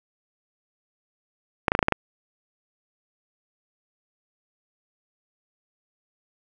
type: clicks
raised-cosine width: 0.5 ms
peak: -3 dBFS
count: 7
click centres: 1.682 / 1.719 / 1.751 / 1.791 / 1.828 / 1.884 / 1.923 s
effects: none